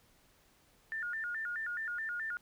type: tone with vibrato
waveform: sine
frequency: 1598 Hz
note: G6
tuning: 33 cents sharp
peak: -35 dBFS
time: 0.92-2.37 s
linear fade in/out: 0 ms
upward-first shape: square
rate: 4.7 Hz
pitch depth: 190 cents each way
effects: pink hiss -67 dBFS RMS until 2.41 s